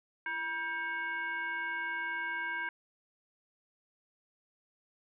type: tone with frequency modulation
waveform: sine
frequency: 1585 Hz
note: G6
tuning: 19 cents sharp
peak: -33 dBFS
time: 0.26-2.69 s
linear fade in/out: 2 ms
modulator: 623 Hz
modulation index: 0.92
effects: none